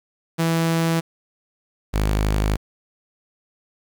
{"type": "tone pair in turn", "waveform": "sawtooth", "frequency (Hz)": [164.81, 51.91], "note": ["E3", "G#1"], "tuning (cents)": [0, 0], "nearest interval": "octave + minor sixth", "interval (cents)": 2000, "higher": "first", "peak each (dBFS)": -14, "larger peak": "neither", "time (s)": [[0.38, 1.01], [1.93, 2.57]], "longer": "second", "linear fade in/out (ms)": 20, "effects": ["8-bit"]}